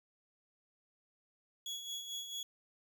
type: tone with tremolo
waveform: 30% pulse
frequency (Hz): 3357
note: G#7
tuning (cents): +18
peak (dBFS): -36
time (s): 1.66-2.43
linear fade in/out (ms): 2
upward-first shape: sine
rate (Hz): 4.5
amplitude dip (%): 55
effects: none